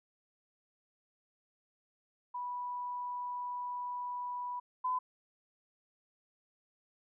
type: tone pair in turn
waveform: sine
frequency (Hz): 983 / 1010.6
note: B5 / B5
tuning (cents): -8 / +40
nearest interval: unison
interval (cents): 48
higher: second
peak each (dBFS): -36 / -30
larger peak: second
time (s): 2.34-4.6 / 4.84-4.99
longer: first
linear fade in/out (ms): 10
effects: none